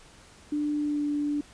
sine tone with pitch glide, 296.1 to 292.5 Hz, D4 to D4, +14 to -7 cents, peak -25 dBFS, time 0.52-1.41 s, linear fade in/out 5 ms, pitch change -21 cents, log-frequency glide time 0.78-1.06 s, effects pink hiss -53 dBFS RMS until 1.53 s + resampled to 22050 Hz

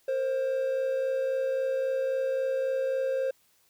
triangle tone pair together, 466.2 / 529.9 Hz, A#4 / C5, 0 / +22 cents, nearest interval major second, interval 222 cents, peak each -34 / -24 dBFS, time 0.08-3.31 s, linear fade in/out 5 ms, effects white hiss -66 dBFS RMS until 3.69 s

